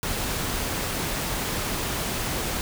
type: noise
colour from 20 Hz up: pink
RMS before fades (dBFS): -28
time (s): 0.03-2.61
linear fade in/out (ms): 0
effects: none